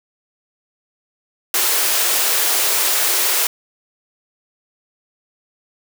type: high-pass noise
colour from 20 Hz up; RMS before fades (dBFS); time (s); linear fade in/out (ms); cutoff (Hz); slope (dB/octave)
white; -17; 1.54-3.47; 2; 330; 48
effects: none